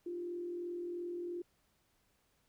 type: tone with frequency modulation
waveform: sine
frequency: 349.2 Hz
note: F4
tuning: in tune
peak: -38 dBFS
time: 0.06-1.42 s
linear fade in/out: 5 ms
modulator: 42.9 Hz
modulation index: 0.37
effects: pink hiss -75 dBFS RMS until 2.48 s